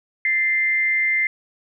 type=tone pair together; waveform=sine; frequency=1770 / 2088 Hz; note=A6 / C7; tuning=+10 / -4 cents; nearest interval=minor third; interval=286 cents; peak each=-28 / -17 dBFS; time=0.25-1.27 s; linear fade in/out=2 ms; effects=none